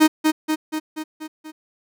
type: tone with echo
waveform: 45% pulse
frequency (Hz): 311.1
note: D#4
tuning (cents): 0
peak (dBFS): -10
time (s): 0-0.08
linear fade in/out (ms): 20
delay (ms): 240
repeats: 6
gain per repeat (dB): -4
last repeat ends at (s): 1.52
effects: none